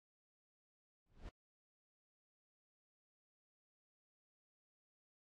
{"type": "noise with exponential growth", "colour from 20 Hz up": "brown", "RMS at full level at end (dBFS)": -44, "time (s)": [1.06, 1.29], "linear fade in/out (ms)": 2, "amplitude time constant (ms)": 50, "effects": ["low-pass 6000 Hz 12 dB/octave", "AAC 48 kbps"]}